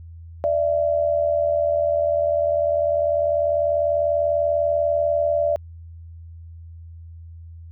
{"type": "tone pair together", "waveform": "sine", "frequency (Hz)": [587.3, 667.5], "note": ["D5", "E5"], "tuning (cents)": [0, 22], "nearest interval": "major second", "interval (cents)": 222, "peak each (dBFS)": [-19, -22], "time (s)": [0.44, 5.56], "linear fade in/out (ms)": 0, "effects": ["added 83 Hz sine -37 dBFS peak until 7.71 s"]}